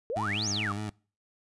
sine exponential two-way sweep, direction up then down, 427 to 6770 to 1099 Hz, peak -29 dBFS, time 0.1-0.72 s, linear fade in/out 0 ms, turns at 0.49 s
20% pulse tone with vibrato, 103.83 Hz, G#2, in tune, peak -28 dBFS, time 0.16-0.9 s, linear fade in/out 5 ms, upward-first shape square, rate 4.9 Hz, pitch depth 44 cents each way
effects noise-tail reverb RT60 0.4 s tail -25 dB re dry + resampled to 24000 Hz

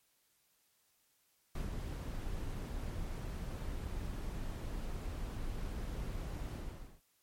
brown noise with ADSR envelope, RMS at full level -37 dBFS, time 1.55-7.01 s, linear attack 4 ms, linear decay 150 ms, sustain -3 dB, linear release 490 ms, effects white hiss -74 dBFS RMS until 7.22 s + MP3 64 kbps

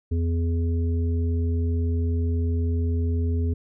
harmonic tone, 83.8 Hz, E2, 29 cents sharp, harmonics 1 / 3 / 5, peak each -21 / -31 / -35 dBFS, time 0.11-3.54 s, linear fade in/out 10 ms, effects none

